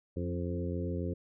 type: harmonic tone with a mistuned harmonic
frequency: 87.4 Hz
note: F2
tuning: 2 cents sharp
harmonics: 1 / 2 / 3 / 4 / 5 / 6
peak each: -35 / -38 / -40 / -41 / -42 / -43 dBFS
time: 0.16-1.14 s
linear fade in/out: 10 ms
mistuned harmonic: 3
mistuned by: +23 cents
effects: none